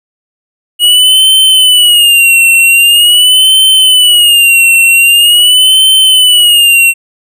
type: tone with vibrato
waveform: square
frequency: 2892 Hz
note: F#7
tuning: 40 cents flat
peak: -3 dBFS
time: 0.79-6.94 s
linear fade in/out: 50 ms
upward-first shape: sine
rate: 0.44 Hz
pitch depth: 110 cents each way
effects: none